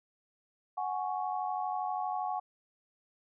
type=chord; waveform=sine; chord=F# suspended second; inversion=none; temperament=just; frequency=740 / 832.5 / 1110 Hz; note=F#5 / G#5 / C#6; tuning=0 / +4 / +2 cents; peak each=-34 / -36 / -39 dBFS; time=0.77-2.4 s; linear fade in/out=10 ms; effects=none